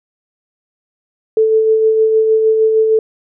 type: tone with tremolo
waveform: sine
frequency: 440 Hz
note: A4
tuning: in tune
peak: -7 dBFS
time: 1.37-2.99 s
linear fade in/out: 2 ms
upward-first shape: sine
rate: 6.5 Hz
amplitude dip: 35%
effects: none